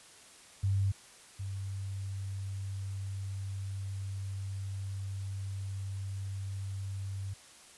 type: tone pair in turn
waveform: sine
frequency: 98 / 97.49 Hz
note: G2 / G2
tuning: 0 / -9 cents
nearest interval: unison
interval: 9 cents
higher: first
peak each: -26 / -35 dBFS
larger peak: first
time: 0.63-0.92 / 1.39-7.34 s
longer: second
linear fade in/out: 10 ms
effects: white hiss -55 dBFS RMS until 7.77 s + resampled to 24000 Hz